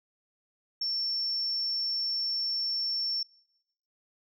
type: tone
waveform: sine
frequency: 5430 Hz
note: F8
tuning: 50 cents flat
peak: -27 dBFS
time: 0.81-3.23 s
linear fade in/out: 5 ms
effects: noise-tail reverb RT60 1.0 s tail -26 dB re dry + tanh soft clip ceiling -23 dBFS